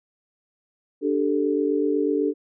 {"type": "chord", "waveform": "sine", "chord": "D suspended fourth", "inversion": "none", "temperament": "equal", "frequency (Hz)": [293.7, 392, 440], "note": ["D4", "G4", "A4"], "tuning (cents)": [0, 0, 0], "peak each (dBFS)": [-23, -25, -24], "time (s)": [1.01, 2.34], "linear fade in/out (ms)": 50, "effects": []}